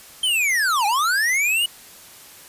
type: linear two-way sweep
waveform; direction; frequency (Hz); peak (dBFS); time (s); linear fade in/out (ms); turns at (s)
square; down then up; 3155 to 786 to 2951; -18; 0.23-1.66; 5; 0.86
effects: white hiss -44 dBFS RMS until 2.48 s + resampled to 32000 Hz